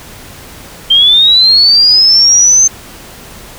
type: linear sweep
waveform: sine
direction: up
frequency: 3136 to 6300 Hz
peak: -3 dBFS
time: 0.9-2.68 s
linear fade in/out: 10 ms
effects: pink hiss -32 dBFS RMS until 3.58 s